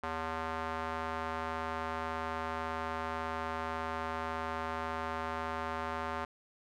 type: tone with band-pass filter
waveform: square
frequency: 80.9 Hz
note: E2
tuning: 32 cents flat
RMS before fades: -37 dBFS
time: 0.03-6.25 s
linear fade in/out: 5 ms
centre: 1100 Hz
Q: 1.5
effects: none